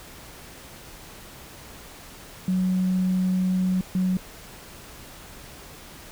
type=tone bursts at uneven times; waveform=sine; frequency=185 Hz; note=F#3; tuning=in tune; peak=-19 dBFS; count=2; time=2.48-3.81 / 3.95-4.17 s; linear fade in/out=2 ms; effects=tanh soft clip ceiling -15 dBFS + pink hiss -44 dBFS RMS until 6.11 s